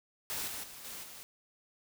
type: noise with level steps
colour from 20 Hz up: white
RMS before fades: -37 / -41 / -49 / -44 / -49 dBFS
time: 0.3-1.23 s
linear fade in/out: 0 ms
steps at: 0.47 / 0.63 / 0.84 / 1.03 s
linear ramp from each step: 10 ms
effects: none